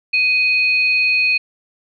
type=tone pair together; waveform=sine; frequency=2500 / 4318 Hz; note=D#7 / C#8; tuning=+8 / -46 cents; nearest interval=major sixth; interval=946 cents; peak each=-13 / -23 dBFS; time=0.13-1.38 s; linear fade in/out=10 ms; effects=none